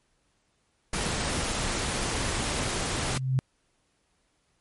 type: noise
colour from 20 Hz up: pink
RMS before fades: -29 dBFS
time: 0.93-3.18 s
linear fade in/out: 5 ms
type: tone with exponential growth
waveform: sine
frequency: 130.81 Hz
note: C3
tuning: in tune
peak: -19 dBFS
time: 2.65-3.39 s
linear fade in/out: 0 ms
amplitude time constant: 160 ms
effects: pink hiss -71 dBFS RMS until 4.6 s + MP3 48 kbps